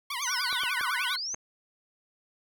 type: tone with vibrato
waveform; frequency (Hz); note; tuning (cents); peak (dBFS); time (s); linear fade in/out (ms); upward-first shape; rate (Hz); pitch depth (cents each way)
15% pulse; 1055; C6; +14; -25; 0.1-1.16; 5; triangle; 10; 220
type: linear two-way sweep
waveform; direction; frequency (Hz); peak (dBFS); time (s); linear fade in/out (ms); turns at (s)
sine; down then up; 6440 to 964 to 6440; -31; 0.22-1.35; 5; 0.89
type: tone with tremolo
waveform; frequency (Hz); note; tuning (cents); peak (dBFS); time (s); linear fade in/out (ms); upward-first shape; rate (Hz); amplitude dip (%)
sine; 1490; F#6; +12; -30; 0.27-1.17; 10; square; 18; 40
type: clicks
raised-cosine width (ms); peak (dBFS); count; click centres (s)
0.5; -25; 4; 0.528 / 0.635 / 0.811 / 1.344
effects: none